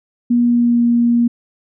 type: tone with pitch glide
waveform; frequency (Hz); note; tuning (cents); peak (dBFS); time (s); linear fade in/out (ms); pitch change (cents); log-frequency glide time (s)
sine; 240 to 237; B3 to A#3; -49 to +29; -10; 0.3-1.28; 10; -22; 0.43-0.84
effects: none